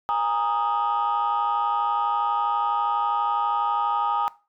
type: chord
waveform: sine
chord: Ab suspended second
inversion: none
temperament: equal with one note detuned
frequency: 820.1 / 932.3 / 1244.5 Hz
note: Ab5 / Bb5 / Eb6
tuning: -22 / 0 / 0 cents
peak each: -24 dBFS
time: 0.09-4.28 s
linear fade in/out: 0 ms
effects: noise-tail reverb RT60 0.3 s tail -20 dB re dry + tanh soft clip ceiling -16 dBFS